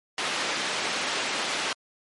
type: band-pass noise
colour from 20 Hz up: white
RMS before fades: -29 dBFS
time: 0.18-1.73 s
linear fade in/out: 2 ms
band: 240 to 3600 Hz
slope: 12 dB/octave
effects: MP3 48 kbps